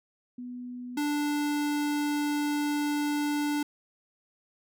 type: tone pair in turn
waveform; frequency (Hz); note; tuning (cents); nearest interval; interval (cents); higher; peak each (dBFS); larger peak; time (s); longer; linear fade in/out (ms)
sine / square; 246.9 / 293.6; B3 / D4; 0 / 0; minor third; 300; second; -36 / -27; second; 0.38-0.97 / 0.97-3.63; second; 5
effects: none